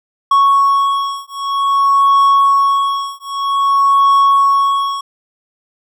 triangle beating tone pair, 1108 / 1108.52 Hz, C#6 / C#6, -1 / 0 cents, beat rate 0.52 Hz, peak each -11 dBFS, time 0.31-5.01 s, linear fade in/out 5 ms, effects none

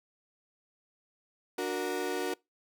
35% pulse chord, D augmented, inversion none, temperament equal with one note detuned, 293.7 / 367 / 466.2 Hz, D4 / F#4 / A#4, 0 / -14 / 0 cents, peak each -36 / -32 / -34 dBFS, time 1.58-2.34 s, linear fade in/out 5 ms, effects noise-tail reverb RT60 0.2 s tail -24 dB re dry

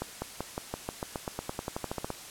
accelerating click train, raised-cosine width 1 ms, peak -18 dBFS, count 19, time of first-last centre 0.02-2.103 s, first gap 200 ms, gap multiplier 0.93, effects white hiss -45 dBFS RMS until 2.3 s + low-pass 11000 Hz 12 dB/octave

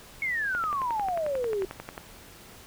sine exponential sweep, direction down, 2217 to 369.2 Hz, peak -26 dBFS, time 0.22-1.65 s, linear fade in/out 2 ms
click train, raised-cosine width 0.5 ms, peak -21 dBFS, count 17, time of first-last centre 0.55-1.979 s, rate 11.2 Hz
effects pink hiss -49 dBFS RMS until 2.66 s

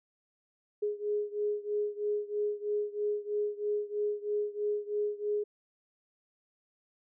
sine beating tone pair, 415.3 / 418.4 Hz, G#4 / G#4, 0 / +13 cents, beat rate 3.1 Hz, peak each -32 / -34 dBFS, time 0.82-5.44 s, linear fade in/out 10 ms, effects none

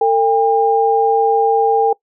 sine tone pair together, 450.7 / 803 Hz, A4 / G5, +42 / +41 cents, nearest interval minor seventh, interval 999 cents, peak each -13 dBFS, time 0.01-1.93 s, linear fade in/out 5 ms, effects noise-tail reverb RT60 0.1 s tail -23 dB re dry

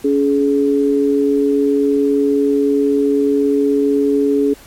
sine tone pair together, 281.9 / 422.4 Hz, C#4 / G#4, +29 / +29 cents, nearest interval perfect fifth, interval 700 cents, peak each -14 dBFS, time 0.04-4.54 s, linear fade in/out 10 ms, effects pink hiss -42 dBFS RMS until 4.66 s + MP3 64 kbps

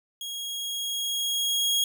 sawtooth tone with level ramp, 3291 Hz, G#7, 16 cents flat, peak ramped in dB -30 to -18 dBFS, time 0.21-1.84 s, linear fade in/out 2 ms, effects none

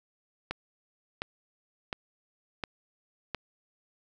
click train, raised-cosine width 0.3 ms, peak -16 dBFS, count 5, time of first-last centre 0.51-3.347 s, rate 1.41 Hz, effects none

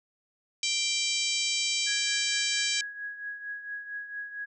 harmonic tone, 784 Hz, G5, in tune, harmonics 3 / 4 / 5 / 6 / 7 / 8 / 9 / 10, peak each -32 / -33 / -34 / -35 / -35 / -36 / -37 / -37 dBFS, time 0.63-2.81 s, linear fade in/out 2 ms
sine tone with tremolo, 1661.2 Hz, G#6, in tune, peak -32 dBFS, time 1.86-4.46 s, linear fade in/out 20 ms, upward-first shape triangle, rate 4.4 Hz, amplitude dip 70%
effects none

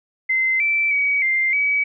sine tone with pitch steps, 2067 / 2330 / 2266 / 2096 / 2277 Hz, C7 / D7 / C#7 / C7 / C#7, -22 / -14 / +37 / +2 / +46 cents, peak -16 dBFS, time 0.29-1.84 s, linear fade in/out 10 ms, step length 310 ms, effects none

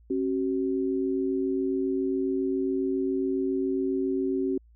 sine tone pair together, 270.9 / 378.2 Hz, C#4 / F#4, -40 / +38 cents, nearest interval tritone, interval 578 cents, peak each -27 dBFS, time 0.1-4.58 s, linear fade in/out 5 ms, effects added 57 Hz sine -53 dBFS peak until 4.75 s

